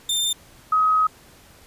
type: tone pair in turn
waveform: sawtooth / sine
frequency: 3593 / 1266.3 Hz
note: A7 / D#6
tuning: +36 / +30 cents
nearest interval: octave + tritone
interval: 1806 cents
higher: first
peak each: -17 / -15 dBFS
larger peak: second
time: 0.09-0.33 / 0.72-1.07 s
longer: second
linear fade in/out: 5 ms
effects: pink hiss -50 dBFS RMS until 1.66 s + resampled to 32000 Hz